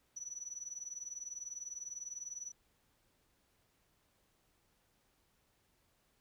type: tone with tremolo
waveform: sine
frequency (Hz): 5920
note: F#8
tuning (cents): 0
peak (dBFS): -38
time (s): 0.16-2.52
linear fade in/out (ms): 10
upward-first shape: triangle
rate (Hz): 20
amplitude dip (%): 95
effects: tanh soft clip ceiling -35 dBFS + pink hiss -75 dBFS RMS until 6.2 s